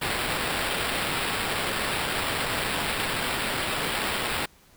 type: noise with sample-and-hold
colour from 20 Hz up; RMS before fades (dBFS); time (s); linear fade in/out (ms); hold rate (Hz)
blue; -28; 0.01-4.46; 10; 6300
effects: pink hiss -57 dBFS RMS until 4.76 s